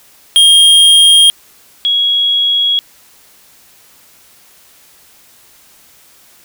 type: tone pair in turn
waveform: square / sine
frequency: 3232 / 3321 Hz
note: G#7 / G#7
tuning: -48 / -1 cents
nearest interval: unison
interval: 47 cents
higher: second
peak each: -4 / -9 dBFS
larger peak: first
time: 0.36-1.3 / 1.85-2.79 s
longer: neither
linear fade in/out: 0 ms
effects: white hiss -45 dBFS RMS until 6.44 s